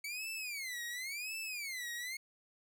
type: tone with vibrato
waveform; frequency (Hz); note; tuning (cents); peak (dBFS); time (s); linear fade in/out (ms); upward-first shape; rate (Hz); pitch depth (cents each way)
sawtooth; 2236; C#7; +14; -36; 0.04-2.17; 5; sine; 0.93; 290
effects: none